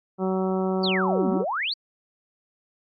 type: harmonic tone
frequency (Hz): 188.2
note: F#3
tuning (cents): +30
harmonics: 1 / 2 / 3 / 4 / 5 / 6 / 7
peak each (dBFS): -25 / -26 / -32 / -33 / -37 / -40 / -39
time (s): 0.18-1.45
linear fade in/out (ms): 50
type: exponential two-way sweep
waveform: sine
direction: down then up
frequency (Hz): 4785 to 196 to 4785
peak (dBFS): -24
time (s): 0.83-1.74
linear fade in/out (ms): 10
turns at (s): 1.3
effects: AAC 64 kbps